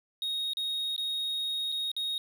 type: tone with dropouts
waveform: triangle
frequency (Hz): 3745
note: A#7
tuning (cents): +7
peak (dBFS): -28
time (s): 0.22-2.18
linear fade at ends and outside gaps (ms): 1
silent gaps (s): 0.534-0.57 / 0.963-0.979 / 1.719-1.723 / 1.916-1.965
effects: none